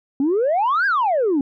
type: exponential two-way sweep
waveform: sine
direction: up then down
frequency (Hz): 261.6 to 1661.2 to 261.6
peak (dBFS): -14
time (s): 0.2-1.41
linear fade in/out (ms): 2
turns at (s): 0.86
effects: tanh soft clip ceiling -13 dBFS

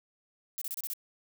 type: noise bursts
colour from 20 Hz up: violet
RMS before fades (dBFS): -36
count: 6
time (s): 0.58-0.935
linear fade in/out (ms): 0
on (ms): 35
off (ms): 29
effects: none

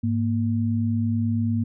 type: tone pair together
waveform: sine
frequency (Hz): 103.83 / 232.9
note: G#2 / A#3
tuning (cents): 0 / -1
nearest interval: octave + major second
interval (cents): 1399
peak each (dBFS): -23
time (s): 0.03-1.64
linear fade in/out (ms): 10
effects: none

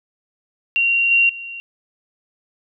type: tone with level steps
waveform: sine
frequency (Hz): 2757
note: F7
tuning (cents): -23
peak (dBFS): -14 / -11 / -29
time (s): 0.76-1.6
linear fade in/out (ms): 0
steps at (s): 1.11 / 1.29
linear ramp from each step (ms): 5
effects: none

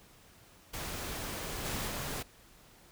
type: noise with level steps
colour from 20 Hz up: pink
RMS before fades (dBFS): -39 / -36 / -38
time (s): 0.73-2.23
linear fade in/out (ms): 10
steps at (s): 1.64 / 1.87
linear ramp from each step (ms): 20
effects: pink hiss -59 dBFS RMS until 2.91 s

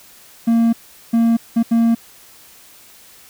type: tone bursts at uneven times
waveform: triangle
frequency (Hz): 230.3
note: A#3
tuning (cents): -21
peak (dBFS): -9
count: 4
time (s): 0.47-0.73 / 1.13-1.37 / 1.56-1.63 / 1.71-1.95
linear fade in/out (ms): 10
effects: white hiss -45 dBFS RMS until 3.29 s

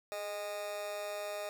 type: tone with amplitude modulation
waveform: 40% pulse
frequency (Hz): 618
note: D#5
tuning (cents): -12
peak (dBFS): -33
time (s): 0.12-1.49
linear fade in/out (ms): 0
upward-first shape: sine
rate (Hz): 199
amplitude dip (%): 80
effects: none

